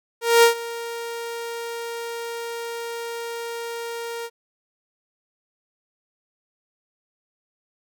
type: tone with ADSR envelope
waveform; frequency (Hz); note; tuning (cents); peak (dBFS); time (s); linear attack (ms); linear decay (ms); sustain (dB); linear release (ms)
sawtooth; 466.2; A#4; 0; -6; 0.21-4.3; 220; 110; -19; 51
effects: none